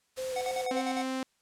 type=noise; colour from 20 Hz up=white; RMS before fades=-42 dBFS; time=0.16-0.67 s; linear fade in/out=20 ms
type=tone with vibrato; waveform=sine; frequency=513 Hz; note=C5; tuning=34 cents flat; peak=-32 dBFS; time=0.17-0.81 s; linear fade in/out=20 ms; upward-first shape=square; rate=3.3 Hz; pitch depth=19 cents each way
type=tone with tremolo; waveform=square; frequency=740 Hz; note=F#5; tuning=in tune; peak=-32 dBFS; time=0.36-1.04 s; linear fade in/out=5 ms; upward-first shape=square; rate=9.9 Hz; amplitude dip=75%
type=tone; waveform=sawtooth; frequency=261.6 Hz; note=C4; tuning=in tune; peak=-27 dBFS; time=0.71-1.23 s; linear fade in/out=2 ms
effects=white hiss -72 dBFS RMS until 1.41 s + low-pass 9000 Hz 12 dB/octave